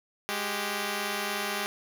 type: tone pair together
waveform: 5% pulse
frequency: 206.7 / 390 Hz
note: G#3 / G4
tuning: -8 / -9 cents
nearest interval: major seventh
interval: 1099 cents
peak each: -21 dBFS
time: 0.29-1.66 s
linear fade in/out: 0 ms
effects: none